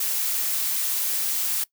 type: noise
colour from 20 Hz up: blue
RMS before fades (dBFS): -25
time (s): 0-1.64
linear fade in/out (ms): 5
effects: noise-tail reverb RT60 0.1 s tail -21 dB re dry